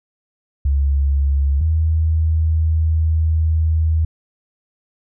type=tone pair in turn; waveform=sine; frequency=69.7 / 79.76 Hz; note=C#2 / D#2; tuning=+10 / +43 cents; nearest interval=major second; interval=233 cents; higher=second; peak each=-13 dBFS; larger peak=neither; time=0.65-1.61 / 1.61-4.05 s; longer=second; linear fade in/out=5 ms; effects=none